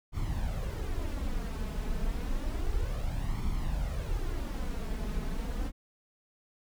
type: noise with flanger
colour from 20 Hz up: brown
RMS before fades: -32 dBFS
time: 0.12-5.72 s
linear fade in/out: 50 ms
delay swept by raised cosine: 0.91 to 4.71 ms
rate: 0.3 Hz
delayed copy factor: +0.6
effects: none